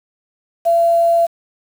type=tone with quantisation; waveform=sine; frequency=677 Hz; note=E5; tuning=46 cents sharp; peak=-10 dBFS; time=0.65-1.27 s; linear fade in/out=20 ms; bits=6; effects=none